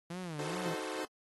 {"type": "tone with vibrato", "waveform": "sawtooth", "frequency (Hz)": 164.81, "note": "E3", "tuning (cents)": 0, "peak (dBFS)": -35, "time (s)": [0.1, 0.74], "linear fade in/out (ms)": 5, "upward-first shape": "sine", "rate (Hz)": 2.5, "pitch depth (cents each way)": 200}
{"type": "chord", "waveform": "sawtooth", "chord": "D# diminished seventh", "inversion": "none", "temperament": "equal", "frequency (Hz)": [311.1, 370, 440, 523.3], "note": ["D#4", "F#4", "A4", "C5"], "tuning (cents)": [0, 0, 0, 0], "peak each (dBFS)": -39, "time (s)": [0.39, 1.05], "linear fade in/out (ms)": 2}
{"effects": ["AAC 32 kbps"]}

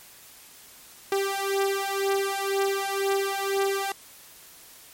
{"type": "beating tone pair", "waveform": "sawtooth", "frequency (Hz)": [392, 394], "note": ["G4", "G4"], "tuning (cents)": [0, 9], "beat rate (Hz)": 2, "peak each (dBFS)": [-23, -23], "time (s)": [1.12, 3.92], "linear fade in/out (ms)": 2, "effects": ["white hiss -49 dBFS RMS until 4.93 s", "MP3 64 kbps"]}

